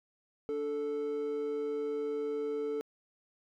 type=tone pair together; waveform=triangle; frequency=290.8 / 440 Hz; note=D4 / A4; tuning=-17 / 0 cents; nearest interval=perfect fifth; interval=717 cents; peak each=-38 / -30 dBFS; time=0.49-2.81 s; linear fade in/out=0 ms; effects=tanh soft clip ceiling -23 dBFS